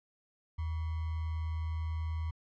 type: tone with sample-and-hold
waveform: sine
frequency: 80.4 Hz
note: E2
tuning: 43 cents flat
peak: -32 dBFS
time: 0.58-2.31 s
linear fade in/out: 10 ms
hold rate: 1050 Hz
effects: low-pass 3000 Hz 12 dB/octave